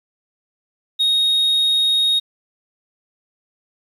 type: tone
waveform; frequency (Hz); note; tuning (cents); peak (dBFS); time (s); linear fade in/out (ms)
sine; 3739; A#7; +4; -11; 0.99-2.2; 20
effects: tanh soft clip ceiling -13 dBFS + 8-bit